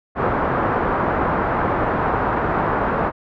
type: low-pass noise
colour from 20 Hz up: white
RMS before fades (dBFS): -20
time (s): 0.15-3.12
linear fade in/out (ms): 50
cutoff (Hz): 1300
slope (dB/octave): 24
effects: none